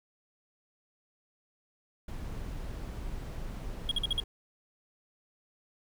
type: noise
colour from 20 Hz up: brown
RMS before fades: -38 dBFS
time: 2.08-4.24 s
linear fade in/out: 5 ms
type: tone bursts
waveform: triangle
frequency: 3288 Hz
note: G#7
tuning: 18 cents flat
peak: -25 dBFS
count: 5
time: 3.89-4.201 s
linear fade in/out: 2 ms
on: 23 ms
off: 49 ms
effects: none